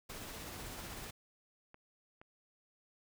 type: noise with tremolo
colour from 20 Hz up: pink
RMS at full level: -45 dBFS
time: 0.09-1.11 s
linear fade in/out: 10 ms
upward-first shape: triangle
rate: 16 Hz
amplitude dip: 30%
type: clicks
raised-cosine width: 0.5 ms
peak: -39 dBFS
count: 2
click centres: 1.744 / 2.215 s
effects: none